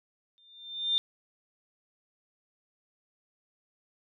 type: tone with exponential growth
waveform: sine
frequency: 3601 Hz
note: A7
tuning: 39 cents sharp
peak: -21 dBFS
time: 0.38-0.98 s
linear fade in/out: 0 ms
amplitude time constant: 130 ms
effects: none